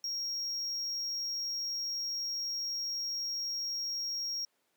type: tone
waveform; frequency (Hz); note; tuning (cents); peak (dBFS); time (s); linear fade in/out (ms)
triangle; 5588; F8; 0; -32; 0.04-4.45; 2
effects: pink hiss -75 dBFS RMS until 4.76 s + high-pass 300 Hz 12 dB/octave